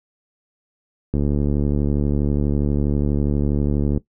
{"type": "click train", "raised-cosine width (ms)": 3, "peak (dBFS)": -8, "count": 206, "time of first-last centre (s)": [1.14, 3.975], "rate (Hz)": 72.3, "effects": ["noise-tail reverb RT60 0.1 s tail -17 dB re dry"]}